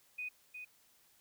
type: tone with echo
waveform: sine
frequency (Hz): 2489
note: D#7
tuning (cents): 0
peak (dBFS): -38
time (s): 0.18-0.29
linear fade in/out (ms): 10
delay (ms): 360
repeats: 1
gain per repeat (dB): -6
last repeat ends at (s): 0.65
effects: white hiss -68 dBFS RMS until 1.2 s